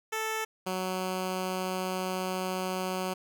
10% pulse tone pair in turn, 440 / 185.69 Hz, A4 / F#3, 0 / +6 cents, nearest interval octave + minor third, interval 1494 cents, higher first, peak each -22 dBFS, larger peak neither, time 0.12-0.45 / 0.66-3.14 s, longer second, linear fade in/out 10 ms, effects none

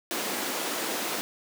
pink high-pass noise, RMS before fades -31 dBFS, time 0.11-1.21 s, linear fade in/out 0 ms, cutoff 240 Hz, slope 24 dB/octave, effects none

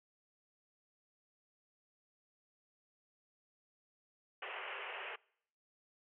white band-pass noise, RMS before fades -45 dBFS, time 4.42-5.16 s, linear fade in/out 5 ms, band 380 to 3000 Hz, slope 96 dB/octave, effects noise-tail reverb RT60 0.7 s tail -25 dB re dry

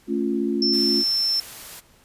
sine chord, A augmented, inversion none, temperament equal, 220 / 277.2 / 349.2 Hz, A3 / C#4 / E#4, 0 / 0 / 0 cents, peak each -25 dBFS, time 0.07-1.04 s, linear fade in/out 50 ms
sine tone, 5350 Hz, E8, 25 cents sharp, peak -19 dBFS, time 0.62-1.4 s, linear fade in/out 2 ms
white noise, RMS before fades -39 dBFS, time 0.72-1.81 s, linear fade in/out 20 ms
effects pink hiss -56 dBFS RMS until 2.04 s + resampled to 32000 Hz

